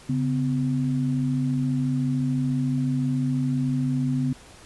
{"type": "tone pair together", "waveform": "sine", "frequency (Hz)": [140, 254], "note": ["C#3", "B3"], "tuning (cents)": [18, 49], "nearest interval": "minor seventh", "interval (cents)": 1031, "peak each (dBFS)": -24, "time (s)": [0.09, 4.33], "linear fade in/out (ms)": 5, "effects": ["pink hiss -48 dBFS RMS until 4.65 s", "resampled to 24000 Hz"]}